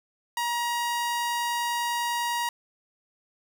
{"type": "tone", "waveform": "sawtooth", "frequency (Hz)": 950, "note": "A#5", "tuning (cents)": 33, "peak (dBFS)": -22, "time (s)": [0.37, 2.49], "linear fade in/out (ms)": 2, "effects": []}